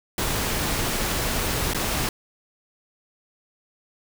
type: noise with dropouts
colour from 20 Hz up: pink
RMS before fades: -25 dBFS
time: 0.18-2.09 s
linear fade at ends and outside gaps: 2 ms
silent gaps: 1.735-1.746 s
effects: none